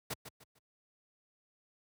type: noise with echo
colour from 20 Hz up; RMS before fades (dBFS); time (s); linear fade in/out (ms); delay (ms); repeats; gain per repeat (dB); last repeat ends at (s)
pink; -36; 0.1-0.14; 10; 150; 3; -10; 0.59
effects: high-pass 80 Hz 12 dB/octave